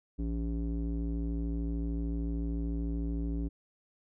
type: tone with low-pass filter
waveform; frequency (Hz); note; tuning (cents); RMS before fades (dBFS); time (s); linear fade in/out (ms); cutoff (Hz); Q
square; 56.7; A#1; -47; -33; 0.18-3.49; 20; 300; 2.9
effects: none